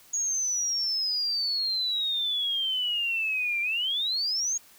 sine exponential two-way sweep, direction down then up, 6700 to 2349 to 6700 Hz, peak -25 dBFS, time 0.13-4.58 s, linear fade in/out 10 ms, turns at 3.61 s, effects white hiss -55 dBFS RMS until 4.78 s

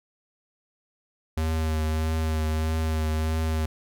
square tone with vibrato, 79 Hz, D#2, 27 cents sharp, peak -24 dBFS, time 1.37-3.66 s, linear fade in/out 5 ms, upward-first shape triangle, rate 1.6 Hz, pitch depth 24 cents each way, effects none

